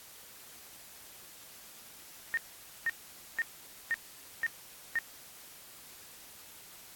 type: tone bursts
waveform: sine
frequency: 1838 Hz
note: A#6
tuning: 25 cents flat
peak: -27 dBFS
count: 6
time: 2.34-4.988 s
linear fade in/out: 0 ms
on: 33 ms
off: 490 ms
effects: white hiss -52 dBFS RMS until 6.95 s + AAC 64 kbps